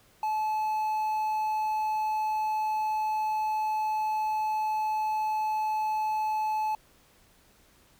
triangle tone with quantisation, 863 Hz, A5, 34 cents flat, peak -24 dBFS, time 0.23-6.75 s, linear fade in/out 2 ms, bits 9, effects pink hiss -61 dBFS RMS until 7.99 s

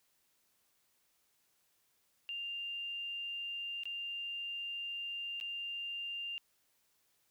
sine tone with dropouts, 2794 Hz, F7, in tune, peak -38 dBFS, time 2.29-6.38 s, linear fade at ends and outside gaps 0 ms, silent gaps 3.835-3.855 / 5.401-5.411 s, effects white hiss -75 dBFS RMS until 7.3 s

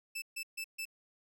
sawtooth tone bursts, 2637 Hz, E7, in tune, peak -34 dBFS, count 4, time 0.15-0.854 s, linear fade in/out 10 ms, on 71 ms, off 140 ms, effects none

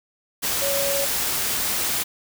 sine tone in noise, 558 Hz, C#5, 11 cents sharp, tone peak -24 dBFS, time 0.61-1.06 s, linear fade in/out 20 ms, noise white, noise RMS -24 dBFS, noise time 0.42-2.04 s, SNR -3 dB, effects none

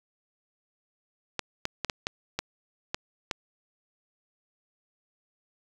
clicks, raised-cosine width 0.2 ms, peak -11 dBFS, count 8, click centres 1.393 / 1.654 / 1.847 / 1.898 / 2.069 / 2.39 / 2.945 / 3.312 s, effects 7-bit

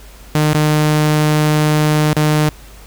sawtooth tone with dropouts, 152.1 Hz, D#3, 39 cents flat, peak -7 dBFS, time 0.35-2.49 s, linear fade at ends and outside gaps 0 ms, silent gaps 0.531-0.546 / 2.131-2.167 s, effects added 50 Hz sine -37 dBFS peak until 2.86 s + pink hiss -42 dBFS RMS until 2.86 s

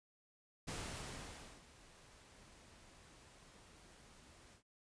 pink noise with ADSR envelope, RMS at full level -44 dBFS, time 0.67-4.63 s, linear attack 15 ms, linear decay 920 ms, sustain -18 dB, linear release 100 ms, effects noise-tail reverb RT60 0.1 s tail -24 dB re dry + resampled to 22050 Hz

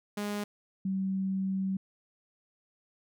sawtooth / sine tone pair in turn, 206.2 / 191.5 Hz, G#3 / G3, -12 / -40 cents, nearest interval minor second, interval 128 cents, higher first, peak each -28 / -28 dBFS, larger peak neither, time 0.17-0.44 / 0.85-1.77 s, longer second, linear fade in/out 5 ms, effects none

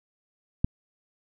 click, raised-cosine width 5 ms, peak -9 dBFS, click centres 0.645 s, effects none

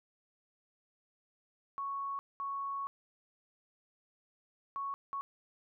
sine tone bursts at uneven times, 1108.7 Hz, C#6, in tune, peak -35 dBFS, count 4, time 1.78-2.19 / 2.4-2.87 / 4.76-4.94 / 5.13-5.21 s, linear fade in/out 0 ms, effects none

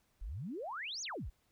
sine exponential two-way sweep, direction up then down, 36.71 to 6970 to 36.71 Hz, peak -39 dBFS, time 0.21-1.3 s, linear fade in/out 10 ms, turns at 1.02 s, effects pink hiss -75 dBFS RMS until 1.51 s

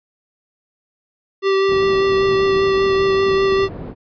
square tone with vibrato, 388.8 Hz, G4, 14 cents flat, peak -14 dBFS, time 1.42-3.69 s, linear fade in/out 50 ms, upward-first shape sine, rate 5.1 Hz, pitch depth 10 cents each way
white low-pass noise, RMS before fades -30 dBFS, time 1.67-3.95 s, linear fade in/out 50 ms, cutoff 330 Hz, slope 12 dB/octave
effects resampled to 11025 Hz

